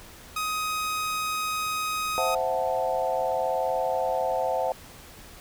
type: tone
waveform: sawtooth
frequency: 1256 Hz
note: D#6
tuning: 16 cents sharp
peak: -23 dBFS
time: 0.36-2.35 s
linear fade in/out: 5 ms
type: chord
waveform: sine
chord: F# half-diminished seventh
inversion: second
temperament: equal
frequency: 523.3 / 659.3 / 740 / 880 Hz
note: C5 / E5 / F#5 / A5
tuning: 0 / 0 / 0 / 0 cents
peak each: -28 / -29 / -29 / -31 dBFS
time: 2.18-4.72 s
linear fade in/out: 0 ms
effects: pink hiss -47 dBFS RMS until 5.4 s